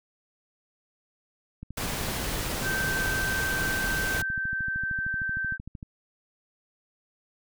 click train, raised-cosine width 5 ms, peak -26 dBFS, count 56, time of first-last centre 1.63-5.828 s, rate 13.1 Hz
pink noise, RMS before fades -31 dBFS, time 1.77-4.22 s, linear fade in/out 5 ms
sine tone, 1555 Hz, G6, 14 cents flat, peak -27 dBFS, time 2.62-5.58 s, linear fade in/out 50 ms
effects none

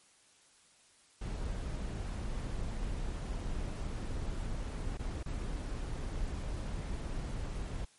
brown noise with dropouts, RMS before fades -37 dBFS, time 1.21-7.85 s, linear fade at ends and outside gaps 5 ms, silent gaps 4.974-4.992 / 5.231-5.259 s, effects white hiss -64 dBFS RMS until 7.98 s + MP3 48 kbps

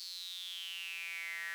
square tone with high-pass filter sweep, 90 Hz, F#2, 47 cents flat, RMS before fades -43 dBFS, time 0-1.54 s, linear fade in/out 0 ms, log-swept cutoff 4500 to 1800 Hz, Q 10, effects none

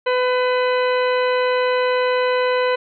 harmonic tone, 502 Hz, B4, 28 cents sharp, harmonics 1 / 2 / 3 / 4 / 5 / 6 / 8, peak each -17 / -23 / -27 / -29 / -31 / -33 / -35 dBFS, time 0.06-2.76 s, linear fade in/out 10 ms, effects none

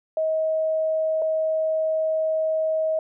sine tone pair in turn, 634 / 634 Hz, D#5 / D#5, +32 / +32 cents, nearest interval unison, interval 0 cents, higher neither, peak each -20 dBFS, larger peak neither, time 0.17-1.22 / 1.22-2.99 s, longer second, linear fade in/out 2 ms, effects none

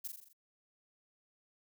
violet noise with echo, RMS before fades -40 dBFS, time 0.04-0.08 s, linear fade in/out 10 ms, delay 42 ms, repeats 6, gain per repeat -4 dB, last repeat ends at 0.332 s, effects none

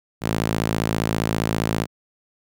sawtooth tone with high-pass filter, 55 Hz, A1, in tune, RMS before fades -23 dBFS, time 0.21-1.87 s, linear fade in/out 50 ms, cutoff 140 Hz, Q 0.9, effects none

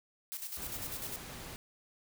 blue noise with tremolo, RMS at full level -40 dBFS, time 0.32-1.16 s, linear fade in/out 0 ms, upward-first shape square, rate 10 Hz, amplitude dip 55%
pink noise, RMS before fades -46 dBFS, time 0.57-1.56 s, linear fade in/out 0 ms
effects none

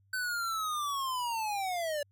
square linear sweep, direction down, 1528 to 570 Hz, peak -32 dBFS, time 0.13-2.03 s, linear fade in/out 5 ms, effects added 98 Hz sine -64 dBFS peak until 2.11 s

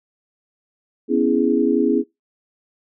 sine chord, C# minor seventh, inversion third, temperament equal, 246.9 / 277.2 / 329.6 / 415.3 Hz, B3 / C#4 / E4 / G#4, 0 / 0 / 0 / 0 cents, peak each -20 dBFS, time 1.08-2.04 s, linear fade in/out 50 ms, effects noise-tail reverb RT60 0.2 s tail -23 dB re dry

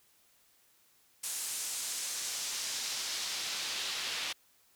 pink noise with band-pass filter sweep, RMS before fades -37 dBFS, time 1.23-4.33 s, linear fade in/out 10 ms, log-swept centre 9000 to 3400 Hz, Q 1.2, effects white hiss -67 dBFS RMS until 4.75 s

